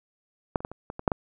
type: clicks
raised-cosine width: 1 ms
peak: -8 / -25 / -17 / -25 / -21 / -21 / -6 / -11 dBFS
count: 8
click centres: 0.558 / 0.605 / 0.649 / 0.716 / 0.901 / 0.994 / 1.078 / 1.118 s
effects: none